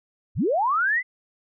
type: linear sweep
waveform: sine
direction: up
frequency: 48.2 to 2066 Hz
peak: -19 dBFS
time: 0.35-1.03 s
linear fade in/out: 50 ms
effects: none